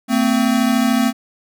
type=tone pair together; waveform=square; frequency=225.1 / 258.6 Hz; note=A3 / C4; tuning=+40 / -20 cents; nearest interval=major second; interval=240 cents; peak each=-17 dBFS; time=0.08-1.13 s; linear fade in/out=50 ms; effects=none